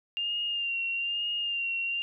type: tone with vibrato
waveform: sine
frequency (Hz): 2794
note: F7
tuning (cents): 0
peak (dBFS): -28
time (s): 0.17-2.02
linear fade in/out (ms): 0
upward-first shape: sine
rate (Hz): 1.1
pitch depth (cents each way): 36
effects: none